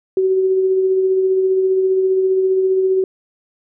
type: tone with tremolo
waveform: sine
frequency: 378.1 Hz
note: F#4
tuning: 38 cents sharp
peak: -11 dBFS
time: 0.17-3.04 s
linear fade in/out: 2 ms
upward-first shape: sine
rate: 15 Hz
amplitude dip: 30%
effects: none